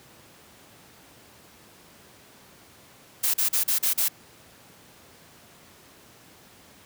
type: noise bursts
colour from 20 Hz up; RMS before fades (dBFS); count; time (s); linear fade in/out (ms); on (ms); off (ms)
blue; -23; 6; 3.23-4.085; 10; 110; 39
effects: pink hiss -52 dBFS RMS until 6.85 s + high-pass 100 Hz 12 dB/octave